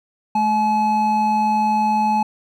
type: tone pair together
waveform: triangle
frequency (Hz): 214.6 / 854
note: A3 / G#5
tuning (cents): -43 / +48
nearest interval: 2 octaves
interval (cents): 2391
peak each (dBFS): -20 / -14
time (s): 0.35-2.23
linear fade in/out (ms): 5
effects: none